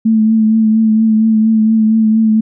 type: tone with vibrato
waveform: sine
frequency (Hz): 220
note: A3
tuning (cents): 0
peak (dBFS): -7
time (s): 0.05-2.41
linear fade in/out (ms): 10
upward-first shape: triangle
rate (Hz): 4.3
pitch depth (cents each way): 32
effects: none